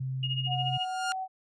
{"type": "tone", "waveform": "sine", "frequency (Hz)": 131.2, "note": "C3", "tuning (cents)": 5, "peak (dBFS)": -30, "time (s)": [0, 0.78], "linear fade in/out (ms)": 10}
{"type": "tone with tremolo", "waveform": "sine", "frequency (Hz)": 2860, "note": "F7", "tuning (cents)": 41, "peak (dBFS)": -28, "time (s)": [0.23, 0.85], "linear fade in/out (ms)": 2, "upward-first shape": "sine", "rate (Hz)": 14, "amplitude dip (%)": 80}
{"type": "tone with pitch glide", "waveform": "sine", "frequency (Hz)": [729, 755.6], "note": ["F#5", "F#5"], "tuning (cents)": [-26, 36], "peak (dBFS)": -31, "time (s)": [0.46, 1.28], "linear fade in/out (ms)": 50, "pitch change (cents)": 62, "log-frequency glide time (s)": [0.58, 1.11]}
{"type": "tone with exponential growth", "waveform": "sawtooth", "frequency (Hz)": 1413, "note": "F6", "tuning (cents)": 20, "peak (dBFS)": -24, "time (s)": [0.52, 1.12], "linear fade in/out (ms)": 0, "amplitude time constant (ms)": 130}
{"effects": ["resampled to 22050 Hz"]}